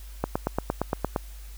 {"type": "click train", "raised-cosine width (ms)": 1, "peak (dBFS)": -10, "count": 9, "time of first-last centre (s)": [0.24, 1.162], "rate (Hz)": 8.68, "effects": ["added 50 Hz sine -39 dBFS peak until 1.57 s", "white hiss -52 dBFS RMS until 1.57 s"]}